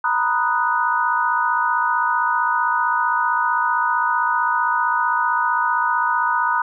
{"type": "chord", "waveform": "sine", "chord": "B major seventh", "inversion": "third", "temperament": "equal", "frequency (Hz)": [932.3, 987.8, 1244.5, 1480], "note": ["A#5", "B5", "D#6", "F#6"], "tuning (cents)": [0, 0, 0, 0], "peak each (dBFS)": -22, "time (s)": [0.04, 6.62], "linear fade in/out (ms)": 5, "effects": []}